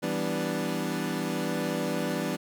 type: chord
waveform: 25% pulse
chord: E minor seventh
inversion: none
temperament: equal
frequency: 164.81 / 196 / 246.9 / 293.7 Hz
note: E3 / G3 / B3 / D4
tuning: 0 / 0 / 0 / 0 cents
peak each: -30 dBFS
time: 0.02-2.37 s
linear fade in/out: 20 ms
effects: none